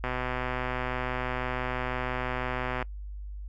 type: click train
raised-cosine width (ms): 0.5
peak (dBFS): -16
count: 352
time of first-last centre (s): 0.04-2.826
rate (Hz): 126
effects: noise-tail reverb RT60 0.1 s tail -23 dB re dry + added 50 Hz sine -36 dBFS peak until 3.48 s